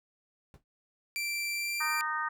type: noise with exponential decay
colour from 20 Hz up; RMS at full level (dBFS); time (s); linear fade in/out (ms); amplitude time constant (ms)
brown; -46; 0.54-0.64; 1; 20
type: tone with pitch glide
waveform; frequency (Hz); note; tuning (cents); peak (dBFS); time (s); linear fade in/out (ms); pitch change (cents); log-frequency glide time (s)
sawtooth; 2349 to 2364; D7 to D7; 0 to +11; -28; 1.16-2.01; 0; +11; 1.55-1.74
type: harmonic tone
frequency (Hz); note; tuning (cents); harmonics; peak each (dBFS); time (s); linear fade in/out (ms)
308.3; D#4; -16; 3 / 4 / 5 / 6; -37 / -33 / -36 / -37; 1.8-2.29; 10
effects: none